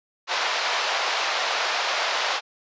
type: band-pass noise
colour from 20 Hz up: pink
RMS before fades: -25 dBFS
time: 0.27-2.41 s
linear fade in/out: 50 ms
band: 620 to 5300 Hz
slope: 24 dB/octave
effects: resampled to 16000 Hz